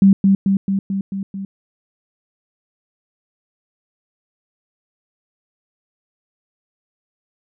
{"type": "tone with echo", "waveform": "sine", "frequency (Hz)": 195.2, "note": "G3", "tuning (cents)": -7, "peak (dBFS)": -6, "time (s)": [0.02, 0.13], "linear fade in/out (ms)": 2, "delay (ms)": 220, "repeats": 6, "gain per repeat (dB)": -3, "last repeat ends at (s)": 1.45, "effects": []}